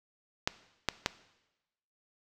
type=clicks; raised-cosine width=0.2 ms; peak=-9 dBFS; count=3; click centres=0.475 / 0.887 / 1.061 s; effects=noise-tail reverb RT60 1.0 s tail -17 dB re dry